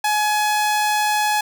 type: tone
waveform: sawtooth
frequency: 844 Hz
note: G#5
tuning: 28 cents sharp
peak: -13 dBFS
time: 0.04-1.41 s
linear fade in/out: 5 ms
effects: none